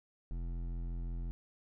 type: tone with hard clipping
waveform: triangle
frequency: 42.82 Hz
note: F1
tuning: 33 cents flat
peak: -38 dBFS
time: 0.31-1.31 s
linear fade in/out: 0 ms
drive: 16 dB
effects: none